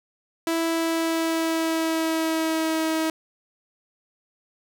sawtooth tone with pitch glide, 329.6 to 319.5 Hz, E4 to D#4, 0 to +46 cents, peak -18 dBFS, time 0.47-3.1 s, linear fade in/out 2 ms, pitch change -54 cents, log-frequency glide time 0.66-2.87 s, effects none

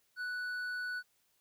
sine tone with hard clipping, 1481 Hz, F#6, 1 cent sharp, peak -37 dBFS, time 0.16-1.03 s, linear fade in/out 50 ms, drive 5 dB, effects white hiss -74 dBFS RMS until 1.4 s

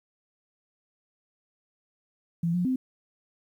sine tone with pitch steps, 168.8 / 177.8 / 258.2 Hz, E3 / F3 / C4, +41 / +31 / -23 cents, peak -23 dBFS, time 2.43-2.76 s, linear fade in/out 5 ms, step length 110 ms, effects 10-bit

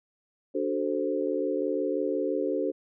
sine chord, D dominant seventh, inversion none, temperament equal with one note detuned, 293.7 / 374.3 / 440 / 523.3 Hz, D4 / F#4 / A4 / C5, 0 / +20 / 0 / 0 cents, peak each -31 dBFS, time 0.54-2.72 s, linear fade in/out 20 ms, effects none

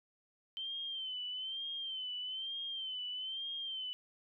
sine tone with vibrato, 3100 Hz, G7, 20 cents flat, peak -38 dBFS, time 0.57-3.93 s, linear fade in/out 0 ms, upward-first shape sine, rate 1.1 Hz, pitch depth 74 cents each way, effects none

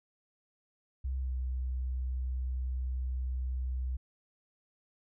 sine tone with pitch glide, 65.41 to 63.55 Hz, C2 to C2, 0 to -50 cents, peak -31 dBFS, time 1.04-3.97 s, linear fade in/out 10 ms, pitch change -50 cents, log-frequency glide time 1.2-1.31 s, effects none

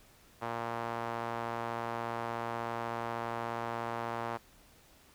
sawtooth tone with band-pass filter, 116.54 Hz, A#2, in tune, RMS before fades -37 dBFS, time 0.41-4.38 s, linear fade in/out 20 ms, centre 950 Hz, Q 1.5, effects pink hiss -61 dBFS RMS until 5.14 s

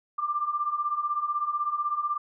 sine beating tone pair, 1174.7 / 1190.7 Hz, D6 / D6, 0 / +23 cents, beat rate 16 Hz, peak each -31 / -27 dBFS, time 0.18-2.18 s, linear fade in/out 10 ms, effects none

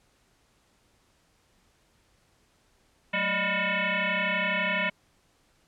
sine tone with frequency modulation, 185 Hz, F#3, in tune, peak -24 dBFS, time 3.13-4.9 s, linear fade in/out 10 ms, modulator 402 Hz, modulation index 6.5, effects pink hiss -66 dBFS RMS until 5.67 s + low-pass 10000 Hz 12 dB/octave

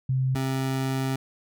sine / 25% pulse tone pair in turn, 130.81 / 132.94 Hz, C3 / C3, 0 / +28 cents, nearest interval unison, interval 28 cents, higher second, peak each -21 dBFS, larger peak neither, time 0.09-0.35 / 0.35-1.16 s, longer second, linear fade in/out 5 ms, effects none

